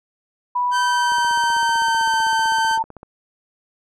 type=tone with pitch glide; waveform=sine; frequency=983 to 896.2 Hz; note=B5 to A5; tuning=-8 to +32 cents; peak=-17 dBFS; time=0.55-2.83 s; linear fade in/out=10 ms; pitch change=-160 cents; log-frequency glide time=0.8-2.2 s
type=tone; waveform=sawtooth; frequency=1545 Hz; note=G6; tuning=26 cents flat; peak=-17 dBFS; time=0.71-2.79 s; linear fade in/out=50 ms
type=click train; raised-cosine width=1 ms; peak=-24 dBFS; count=31; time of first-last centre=1.12-3.031 s; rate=15.7 Hz
effects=low-pass 8000 Hz 12 dB/octave